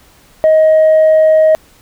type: tone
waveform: sine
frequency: 629 Hz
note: D#5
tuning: 19 cents sharp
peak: -3 dBFS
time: 0.44-1.55 s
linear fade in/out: 0 ms
effects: tanh soft clip ceiling -3 dBFS + pink hiss -46 dBFS RMS until 1.81 s